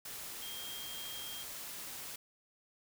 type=tone in noise; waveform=sine; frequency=3217 Hz; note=G7; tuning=44 cents sharp; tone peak=-45 dBFS; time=0.42-1.43 s; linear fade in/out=5 ms; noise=white; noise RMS=-45 dBFS; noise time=0.05-2.16 s; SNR=-3 dB; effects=none